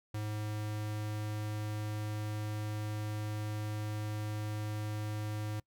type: tone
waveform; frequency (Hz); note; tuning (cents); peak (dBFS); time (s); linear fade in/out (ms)
square; 106.2; G#2; +39; -36; 0.14-5.6; 5
effects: noise-tail reverb RT60 0.1 s tail -23 dB re dry